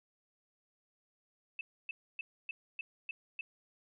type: tone bursts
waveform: sine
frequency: 2637 Hz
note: E7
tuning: in tune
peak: -37 dBFS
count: 7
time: 1.59-3.41 s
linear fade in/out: 2 ms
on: 20 ms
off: 280 ms
effects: none